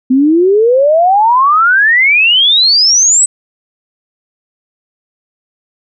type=exponential sweep; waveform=sine; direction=up; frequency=250.9 to 8140 Hz; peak=-5 dBFS; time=0.1-3.26 s; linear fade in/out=10 ms; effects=none